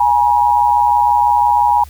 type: tone pair together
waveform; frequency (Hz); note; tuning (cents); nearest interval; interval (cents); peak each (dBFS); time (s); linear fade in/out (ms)
sine; 832 / 958; G#5 / A#5; +3 / +47; major second; 244; -12; 0-1.84; 5
effects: added 73 Hz sine -34 dBFS peak until 1.89 s + white hiss -45 dBFS RMS until 1.89 s